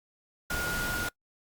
sine tone in noise, 1431 Hz, F6, 42 cents sharp, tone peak -31 dBFS, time 0.5-1.09 s, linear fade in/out 5 ms, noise pink, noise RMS -34 dBFS, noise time 0.5-1.09 s, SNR 0 dB, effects noise-tail reverb RT60 0.1 s tail -25 dB re dry + Opus 48 kbps

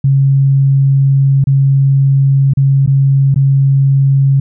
sine tone with dropouts, 136.9 Hz, C#3, 21 cents flat, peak -6 dBFS, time 0.04-4.4 s, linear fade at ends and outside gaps 5 ms, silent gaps 1.441-1.47 / 2.536-2.571 / 2.863-2.874 / 3.344-3.359 s, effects none

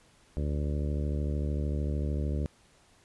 harmonic tone, 73.3 Hz, D2, 3 cents flat, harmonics 1 / 2 / 3 / 4 / 5 / 6 / 7 / 8, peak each -29 / -35 / -39 / -41 / -43 / -45 / -46 / -47 dBFS, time 0.37-2.46 s, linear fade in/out 0 ms, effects pink hiss -62 dBFS RMS until 3.04 s + resampled to 24000 Hz

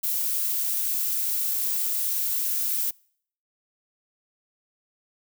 violet noise, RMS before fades -26 dBFS, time 0.03-2.91 s, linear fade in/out 10 ms, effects noise-tail reverb RT60 0.6 s tail -26 dB re dry

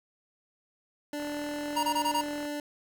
25% pulse tone, 293.7 Hz, D4, in tune, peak -29 dBFS, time 1.13-2.6 s, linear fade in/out 2 ms
click train, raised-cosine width 0.5 ms, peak -29 dBFS, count 53, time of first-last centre 1.2-2.453 s, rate 41.5 Hz
square tone bursts, 943 Hz, A#5, 20 cents sharp, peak -26 dBFS, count 5, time 1.76-2.215 s, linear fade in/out 10 ms, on 75 ms, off 20 ms
effects none

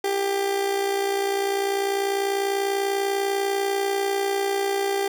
30% pulse tone with amplitude modulation, 396.2 Hz, G4, 18 cents sharp, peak -17 dBFS, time 0.04-5.08 s, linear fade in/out 5 ms, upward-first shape sine, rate 60.2 Hz, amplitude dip 50%, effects none

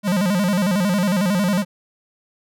square tone with vibrato, 191.3 Hz, G3, 42 cents flat, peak -17 dBFS, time 0.03-1.65 s, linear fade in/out 50 ms, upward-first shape square, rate 11 Hz, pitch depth 130 cents each way, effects none

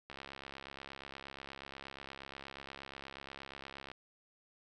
click train, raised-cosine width 0.3 ms, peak -30 dBFS, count 262, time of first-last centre 0.1-3.916 s, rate 68.4 Hz, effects none

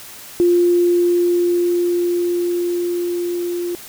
sine tone with level ramp, 349.9 Hz, F4, 3 cents sharp, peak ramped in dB -10 to -20 dBFS, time 0.4-3.75 s, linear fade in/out 0 ms, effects white hiss -37 dBFS RMS until 3.88 s

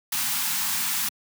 white band-stop noise, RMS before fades -26 dBFS, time 0.12-1.09 s, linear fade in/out 5 ms, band 260 to 790 Hz, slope 48 dB/octave, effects high-pass 150 Hz 12 dB/octave

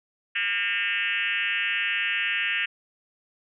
sine tone with frequency modulation, 2233 Hz, C#7, 12 cents sharp, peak -23 dBFS, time 0.35-2.66 s, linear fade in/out 10 ms, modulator 206 Hz, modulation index 3.2, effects none

